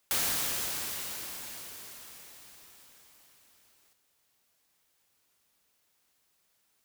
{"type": "noise with exponential decay", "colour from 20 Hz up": "white", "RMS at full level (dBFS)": -28, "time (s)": [0.11, 3.93], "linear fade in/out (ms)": 0, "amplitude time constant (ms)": 830, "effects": ["white hiss -73 dBFS RMS until 6.84 s"]}